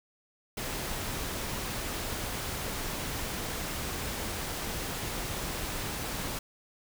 pink noise, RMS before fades -35 dBFS, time 0.57-6.39 s, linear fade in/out 5 ms, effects none

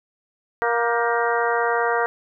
harmonic tone with a mistuned harmonic, 235.2 Hz, A#3, 16 cents sharp, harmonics 2 / 3 / 4 / 5 / 6 / 7 / 8, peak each -23 / -25 / -26 / -27 / -28 / -28 / -29 dBFS, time 0.62-2.06 s, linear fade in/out 0 ms, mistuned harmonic 7, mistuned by -79 cents, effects none

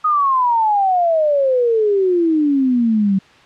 sine exponential sweep, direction down, 1260 to 189 Hz, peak -12 dBFS, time 0.04-3.19 s, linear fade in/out 10 ms, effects white hiss -46 dBFS RMS until 3.45 s + low-pass 3000 Hz 12 dB/octave

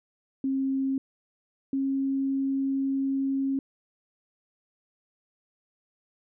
sine tone pair in turn, 268.5 / 271.1 Hz, C4 / C#4, +45 / -38 cents, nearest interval unison, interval 17 cents, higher second, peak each -24 / -24 dBFS, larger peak neither, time 0.44-0.98 / 1.73-3.59 s, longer second, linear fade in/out 2 ms, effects none

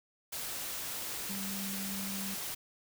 sine tone in noise, 196 Hz, G3, in tune, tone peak -39 dBFS, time 1.29-2.35 s, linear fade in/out 10 ms, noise white, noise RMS -39 dBFS, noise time 0.32-2.55 s, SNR -3 dB, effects none

